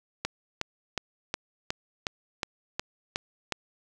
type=click train; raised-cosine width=0.2 ms; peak=-11 dBFS; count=10; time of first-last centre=0.25-3.523 s; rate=2.75 Hz; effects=none